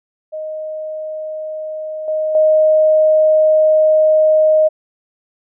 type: tone with level steps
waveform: sine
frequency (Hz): 622.3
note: D#5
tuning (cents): 0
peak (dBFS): -22 / -15 / -8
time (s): 0.32-4.69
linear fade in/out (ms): 20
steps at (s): 2.08 / 2.35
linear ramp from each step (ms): 2
effects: none